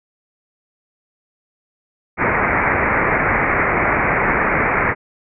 white low-pass noise, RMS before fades -17 dBFS, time 2.17-4.95 s, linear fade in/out 50 ms, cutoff 2300 Hz, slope 96 dB/octave, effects none

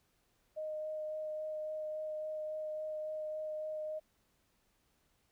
sine tone with vibrato, 618 Hz, D#5, 12 cents flat, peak -37 dBFS, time 0.56-4 s, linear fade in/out 20 ms, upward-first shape sine, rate 3.6 Hz, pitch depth 9 cents each way, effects pink hiss -75 dBFS RMS until 5.31 s

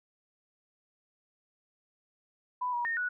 sine tone with pitch steps, 994 / 960 / 1837 / 1470 Hz, B5 / B5 / A#6 / F#6, +11 / -49 / -26 / -12 cents, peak -29 dBFS, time 2.61-3.09 s, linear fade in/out 10 ms, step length 120 ms, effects none

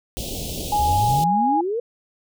pink band-stop noise, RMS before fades -29 dBFS, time 0.17-1.24 s, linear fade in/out 0 ms, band 700 to 2800 Hz, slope 48 dB/octave
sine tone with pitch glide, 832 to 825.3 Hz, G#5 to G#5, +3 to -11 cents, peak -17 dBFS, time 0.72-1.61 s, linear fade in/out 5 ms, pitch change -14 cents, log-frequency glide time 1.05-1.19 s
sine exponential sweep, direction up, 67.8 to 490.4 Hz, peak -21 dBFS, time 0.79-1.8 s, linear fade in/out 5 ms
effects none

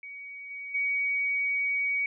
sine tone with level steps, 2255 Hz, C#7, 29 cents sharp, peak -39 / -36 / -25 dBFS, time 0.03-2.06 s, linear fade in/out 2 ms, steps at 0.5 / 0.74 s, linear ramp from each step 10 ms, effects none

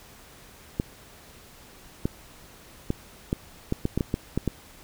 clicks, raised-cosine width 3 ms, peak -11 dBFS, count 11, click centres 0.799 / 2.055 / 2.904 / 3.329 / 3.724 / 3.854 / 3.976 / 4.008 / 4.141 / 4.376 / 4.477 s, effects pink hiss -50 dBFS RMS until 4.83 s

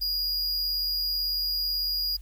square tone with amplitude modulation, 4869 Hz, D#8, 38 cents flat, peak -25 dBFS, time 0.01-2.17 s, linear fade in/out 10 ms, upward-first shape sine, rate 78.1 Hz, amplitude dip 25%, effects added 50 Hz sine -40 dBFS peak until 2.21 s + white hiss -62 dBFS RMS until 2.21 s

